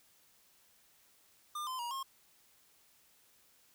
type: tone with pitch steps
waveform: square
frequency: 1201 / 1031 / 952 / 1074 Hz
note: D6 / C6 / A#5 / C6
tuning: +38 / -26 / +36 / +45 cents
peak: -38 dBFS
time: 1.55-2.03 s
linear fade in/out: 5 ms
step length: 120 ms
effects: white hiss -67 dBFS RMS until 3.74 s